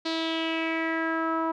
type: tone with low-pass filter sweep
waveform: sawtooth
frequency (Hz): 325.3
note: E4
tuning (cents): -23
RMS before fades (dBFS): -28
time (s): 0.05-1.52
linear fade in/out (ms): 10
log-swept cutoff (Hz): 4300 to 1100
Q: 4.4
effects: none